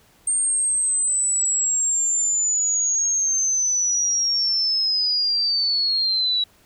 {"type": "linear sweep", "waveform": "sine", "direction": "down", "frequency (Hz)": [8710, 3889], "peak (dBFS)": -18, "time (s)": [0.27, 6.44], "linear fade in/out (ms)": 5, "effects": ["pink hiss -56 dBFS RMS until 6.65 s"]}